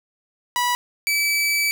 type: tone pair in turn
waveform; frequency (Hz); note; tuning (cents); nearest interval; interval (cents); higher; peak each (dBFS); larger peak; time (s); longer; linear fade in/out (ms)
sawtooth; 978 / 2303; B5 / D7; -17 / -34; octave + minor third; 1483; second; -15; neither; 0.56-0.75 / 1.07-1.71; second; 0
effects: none